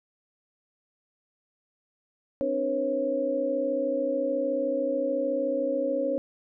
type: tone cluster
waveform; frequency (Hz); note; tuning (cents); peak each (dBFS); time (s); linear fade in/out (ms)
sine; 264.6 / 298.3 / 487.2 / 546; C4 / D4 / B4 / C#5; +20 / +27 / -24 / -26; -33 / -32 / -34 / -26; 2.41-6.18; 0
effects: none